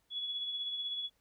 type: tone with tremolo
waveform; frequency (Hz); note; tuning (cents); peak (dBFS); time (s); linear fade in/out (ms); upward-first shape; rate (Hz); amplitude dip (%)
sine; 3386; G#7; +33; -33; 0.1-1.1; 50; triangle; 16; 45
effects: pink hiss -75 dBFS RMS until 1.2 s